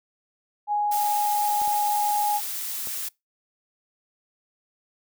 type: tone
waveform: sine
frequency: 830.6 Hz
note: G#5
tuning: in tune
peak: -21 dBFS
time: 0.67-2.41 s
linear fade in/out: 50 ms
type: noise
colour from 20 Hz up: blue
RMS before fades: -31 dBFS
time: 0.91-3.09 s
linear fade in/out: 10 ms
type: clicks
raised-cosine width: 1 ms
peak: -27 dBFS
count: 3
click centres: 1.617 / 1.678 / 2.872 s
effects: noise-tail reverb RT60 0.2 s tail -24 dB re dry